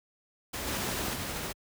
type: band-stop noise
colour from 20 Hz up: pink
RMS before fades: -35 dBFS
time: 0.53-1.14 s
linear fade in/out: 10 ms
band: 120 to 170 Hz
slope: 96 dB/octave
type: noise with tremolo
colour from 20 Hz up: pink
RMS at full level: -34 dBFS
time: 0.66-1.53 s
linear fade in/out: 20 ms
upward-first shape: sine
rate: 13 Hz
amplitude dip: 25%
effects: high-pass 60 Hz 12 dB/octave